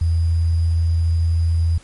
sine tone with sample-and-hold, 83.1 Hz, E2, 15 cents sharp, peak -14 dBFS, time 0.01-1.78 s, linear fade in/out 5 ms, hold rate 4900 Hz, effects pink hiss -48 dBFS RMS until 1.83 s + MP3 48 kbps

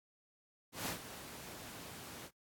pink noise with ADSR envelope, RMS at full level -37 dBFS, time 0.72-2.31 s, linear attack 150 ms, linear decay 110 ms, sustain -12 dB, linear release 59 ms, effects high-pass 100 Hz 12 dB/octave + AAC 64 kbps

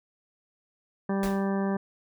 harmonic tone, 196 Hz, G3, in tune, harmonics 1 / 2 / 3 / 4 / 5 / 6 / 8 / 9, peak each -26 / -32 / -36 / -38 / -40 / -42 / -44 / -45 dBFS, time 1.09-1.77 s, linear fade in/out 5 ms
pink noise with exponential decay, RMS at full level -33 dBFS, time 1.23-1.49 s, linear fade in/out 2 ms, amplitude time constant 56 ms
effects none

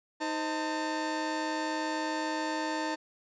30% pulse tone cluster, 313.2 / 519 / 900 Hz, D#4 / C5 / A5, +11 / -14 / +39 cents, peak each -31 / -38 / -31 dBFS, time 0.2-2.96 s, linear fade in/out 20 ms, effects resampled to 16000 Hz

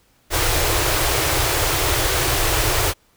pink band-stop noise, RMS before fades -19 dBFS, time 0.3-2.94 s, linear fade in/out 50 ms, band 140 to 300 Hz, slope 96 dB/octave, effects pink hiss -59 dBFS RMS until 3.16 s

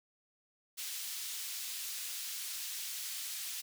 pink high-pass noise, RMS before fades -41 dBFS, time 0.77-3.62 s, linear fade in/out 20 ms, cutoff 3600 Hz, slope 12 dB/octave, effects none

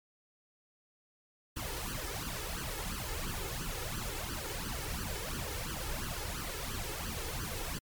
pink noise with flanger, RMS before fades -38 dBFS, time 1.56-7.79 s, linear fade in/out 10 ms, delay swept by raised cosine 0.65 to 2.35 ms, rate 2.9 Hz, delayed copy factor +0.9, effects MP3 96 kbps

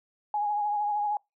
sine tone with vibrato, 830.6 Hz, G#5, in tune, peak -25 dBFS, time 0.34-1.17 s, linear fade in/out 2 ms, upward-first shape triangle, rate 13 Hz, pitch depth 36 cents each way, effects noise-tail reverb RT60 0.2 s tail -26 dB re dry

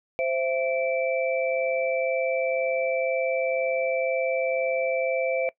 sine tone cluster, 523 / 665 / 2324 Hz, C5 / E5 / D7, -1 / +15 / -19 cents, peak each -25 / -27 / -31 dBFS, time 0.19-5.49 s, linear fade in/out 0 ms, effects noise-tail reverb RT60 0.1 s tail -21 dB re dry

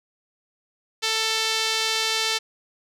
sawtooth tone with band-pass filter, 443.1 Hz, A4, 12 cents sharp, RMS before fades -24 dBFS, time 1.02-2.39 s, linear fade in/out 20 ms, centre 4200 Hz, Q 1.4, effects none

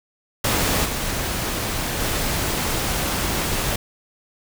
pink noise with level steps, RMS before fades -20 / -25 / -23 dBFS, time 0.44-3.76 s, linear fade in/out 5 ms, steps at 0.84 / 1.99 s, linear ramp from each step 20 ms, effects none

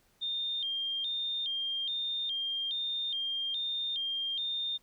sine tone with vibrato, 3410 Hz, G#7, 45 cents sharp, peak -31 dBFS, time 0.21-4.78 s, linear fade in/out 20 ms, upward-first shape square, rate 1.2 Hz, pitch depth 110 cents each way, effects pink hiss -68 dBFS RMS until 4.82 s

